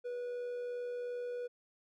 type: tone with amplitude modulation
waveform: triangle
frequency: 488 Hz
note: B4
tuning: 21 cents flat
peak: -34 dBFS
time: 0.04-1.48 s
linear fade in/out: 20 ms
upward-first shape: sine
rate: 82.8 Hz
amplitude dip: 25%
effects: none